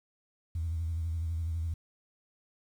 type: tone with vibrato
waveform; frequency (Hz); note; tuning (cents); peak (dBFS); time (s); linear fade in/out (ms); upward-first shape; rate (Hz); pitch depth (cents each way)
sine; 82.41; E2; 0; -29; 0.55-1.74; 5; sine; 12; 61
effects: tanh soft clip ceiling -26 dBFS + 10-bit